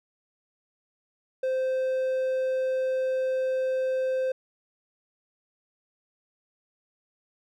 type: tone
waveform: triangle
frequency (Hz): 520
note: C5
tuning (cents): -11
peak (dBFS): -22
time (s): 1.43-4.32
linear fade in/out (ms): 5
effects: none